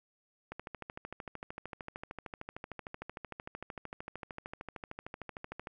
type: click train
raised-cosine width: 0.5 ms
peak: -26 dBFS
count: 69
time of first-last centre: 0.52-5.672 s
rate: 13.2 Hz
effects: none